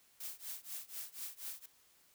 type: noise with tremolo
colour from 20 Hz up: blue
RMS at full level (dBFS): -42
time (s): 0.2-1.66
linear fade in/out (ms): 5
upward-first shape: triangle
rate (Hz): 4.1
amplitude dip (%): 100
effects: white hiss -68 dBFS RMS until 2.14 s